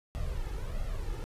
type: noise with flanger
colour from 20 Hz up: brown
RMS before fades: -34 dBFS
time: 0.15-1.24 s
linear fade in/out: 0 ms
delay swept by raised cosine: 1.5 to 2.34 ms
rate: 1.5 Hz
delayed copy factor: +0.7
effects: resampled to 32000 Hz